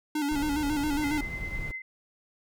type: tone with vibrato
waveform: square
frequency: 293.7 Hz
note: D4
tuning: in tune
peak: -27 dBFS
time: 0.15-1.21 s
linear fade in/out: 5 ms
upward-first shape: square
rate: 7.3 Hz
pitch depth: 58 cents each way
type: noise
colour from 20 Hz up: brown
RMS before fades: -36 dBFS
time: 0.31-1.72 s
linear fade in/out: 10 ms
type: tone with tremolo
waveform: sine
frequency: 2060 Hz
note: C7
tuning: 28 cents flat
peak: -32 dBFS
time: 1.02-1.82 s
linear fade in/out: 5 ms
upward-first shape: triangle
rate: 9.9 Hz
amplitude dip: 65%
effects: none